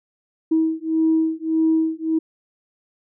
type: beating tone pair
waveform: sine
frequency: 320 / 321.7 Hz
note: D#4 / E4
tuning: +49 / -42 cents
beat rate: 1.7 Hz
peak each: -19 / -19 dBFS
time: 0.51-2.19 s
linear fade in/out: 10 ms
effects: tanh soft clip ceiling -9 dBFS

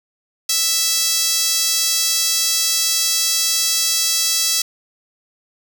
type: tone with high-pass filter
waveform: sawtooth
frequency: 659.3 Hz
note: E5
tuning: in tune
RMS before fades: -18 dBFS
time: 0.49-4.62 s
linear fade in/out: 5 ms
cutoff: 5100 Hz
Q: 1.6
effects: none

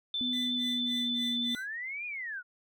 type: tone with vibrato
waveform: sine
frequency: 3520 Hz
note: A7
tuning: in tune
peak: -30 dBFS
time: 0.14-1.55 s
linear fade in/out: 2 ms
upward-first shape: square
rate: 11 Hz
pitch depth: 10 cents each way
type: tone with pitch glide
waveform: sine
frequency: 248.2 to 239.6 Hz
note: B3 to A#3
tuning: +9 to +48 cents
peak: -33 dBFS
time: 0.21-1.55 s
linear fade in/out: 0 ms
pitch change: -61 cents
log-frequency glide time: 0.34-1.27 s
type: tone with tremolo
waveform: sawtooth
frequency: 2000 Hz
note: B6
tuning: 21 cents sharp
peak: -39 dBFS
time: 0.33-1.68 s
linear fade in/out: 0 ms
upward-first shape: sine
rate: 3.5 Hz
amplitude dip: 100%
type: linear two-way sweep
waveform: sine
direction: up then down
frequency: 1400 to 2474 to 1400 Hz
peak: -35 dBFS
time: 1.54-2.43 s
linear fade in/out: 50 ms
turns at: 2.06 s
effects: none

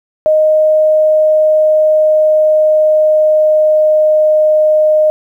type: tone with pitch glide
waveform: sine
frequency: 620 to 616.1 Hz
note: D#5 to D#5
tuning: -6 to -17 cents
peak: -6 dBFS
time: 0.26-5.1 s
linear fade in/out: 0 ms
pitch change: -11 cents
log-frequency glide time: 0.71-4.45 s
effects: 8-bit

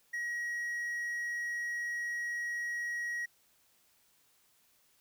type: tone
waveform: triangle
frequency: 1902 Hz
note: A#6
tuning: 34 cents sharp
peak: -32 dBFS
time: 0.13-3.26 s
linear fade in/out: 10 ms
effects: white hiss -69 dBFS RMS until 5 s

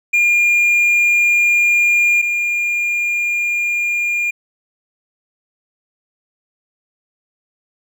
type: tone pair in turn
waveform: triangle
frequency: 2412 / 2412 Hz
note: D7 / D7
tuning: +46 / +46 cents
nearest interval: unison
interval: 0 cents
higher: neither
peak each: -9 / -14 dBFS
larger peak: first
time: 0.13-2.22 / 2.22-4.31 s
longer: neither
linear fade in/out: 10 ms
effects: none

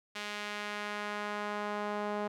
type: tone with band-pass filter sweep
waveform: sawtooth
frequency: 207.7 Hz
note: G#3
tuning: in tune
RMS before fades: -37 dBFS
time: 0.15-2.28 s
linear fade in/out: 10 ms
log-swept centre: 2800 to 730 Hz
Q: 0.95
effects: none

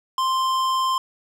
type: tone with tanh clipping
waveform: sine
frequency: 1046.5 Hz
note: C6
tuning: in tune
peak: -21 dBFS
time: 0.18-0.98 s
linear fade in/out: 2 ms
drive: 16 dB
effects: none

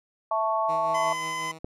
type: chord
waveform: sine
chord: A major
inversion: second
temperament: equal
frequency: 659.3 / 880 / 1108.7 Hz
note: E5 / A5 / C#6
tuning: 0 / 0 / 0 cents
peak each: -27 dBFS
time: 0.31-1.13 s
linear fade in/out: 5 ms
type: tone with tremolo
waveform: 10% pulse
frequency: 160.3 Hz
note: E3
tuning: 48 cents flat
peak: -29 dBFS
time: 0.68-1.59 s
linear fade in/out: 20 ms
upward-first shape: sine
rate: 5.5 Hz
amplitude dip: 45%
type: tone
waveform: 25% pulse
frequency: 1018 Hz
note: C6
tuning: 48 cents flat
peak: -25 dBFS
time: 0.94-1.52 s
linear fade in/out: 10 ms
type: click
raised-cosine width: 2 ms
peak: -21 dBFS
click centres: 1.645 s
effects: low-pass 10000 Hz 12 dB/octave

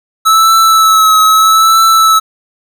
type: tone with vibrato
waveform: square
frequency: 1304 Hz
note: E6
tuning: 19 cents flat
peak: -5 dBFS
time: 0.25-2.2 s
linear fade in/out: 20 ms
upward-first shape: triangle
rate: 0.79 Hz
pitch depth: 33 cents each way
effects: none

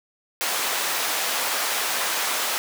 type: high-pass noise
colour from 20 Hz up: pink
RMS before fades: -25 dBFS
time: 0.41-2.58 s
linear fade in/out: 0 ms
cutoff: 750 Hz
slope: 12 dB/octave
effects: none

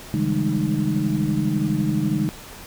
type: tone cluster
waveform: sine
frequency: 139.5 / 161.2 / 197.7 / 209.7 / 307.8 Hz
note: C#3 / E3 / G3 / G#3 / D#4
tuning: +11 / -38 / +15 / +17 / -19 cents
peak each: -25 dBFS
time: 0.14-2.29 s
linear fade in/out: 0 ms
effects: tanh soft clip ceiling -8 dBFS + pink hiss -40 dBFS RMS until 2.66 s

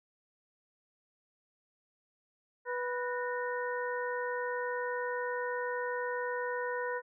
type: harmonic tone with a mistuned harmonic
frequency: 491.9 Hz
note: B4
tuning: 7 cents flat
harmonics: 1 / 2 / 3 / 4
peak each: -35 / -38 / -40 / -41 dBFS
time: 2.65-7.02 s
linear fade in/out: 50 ms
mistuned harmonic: 4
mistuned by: -120 cents
effects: none

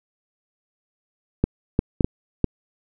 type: clicks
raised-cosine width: 3 ms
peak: -4 dBFS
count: 5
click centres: 1.44 / 1.791 / 2.008 / 2.045 / 2.443 s
effects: none

